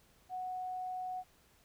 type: tone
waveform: sine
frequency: 738 Hz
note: F#5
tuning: 5 cents flat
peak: -37 dBFS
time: 0.29-1.24 s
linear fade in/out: 50 ms
effects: pink hiss -67 dBFS RMS until 1.64 s